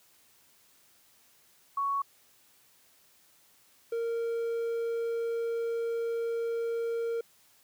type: tone pair in turn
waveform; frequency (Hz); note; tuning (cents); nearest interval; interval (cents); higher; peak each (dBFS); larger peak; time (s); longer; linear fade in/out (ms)
sine / triangle; 1114 / 462.9; C#6 / A#4; +8 / -12; octave + minor third; 1520; first; -27; neither; 1.77-2.02 / 3.92-7.21; second; 5
effects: white hiss -63 dBFS RMS until 7.63 s + high-pass 60 Hz 12 dB/octave